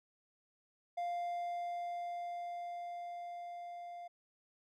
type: tone with level ramp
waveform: triangle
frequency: 698.5 Hz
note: F5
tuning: in tune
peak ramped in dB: -33 to -43 dBFS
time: 0.97-4.08 s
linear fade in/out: 10 ms
effects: none